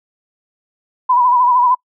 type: tone with vibrato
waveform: sine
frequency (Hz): 987.8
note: B5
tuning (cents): 0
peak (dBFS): -9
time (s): 1.09-1.75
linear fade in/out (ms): 10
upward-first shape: sine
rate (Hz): 13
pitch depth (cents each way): 57
effects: noise-tail reverb RT60 0.1 s tail -26 dB re dry